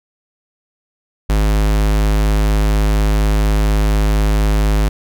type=tone; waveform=square; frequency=52.1 Hz; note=G#1; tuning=6 cents sharp; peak=-12 dBFS; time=1.29-4.89 s; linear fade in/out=10 ms; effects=none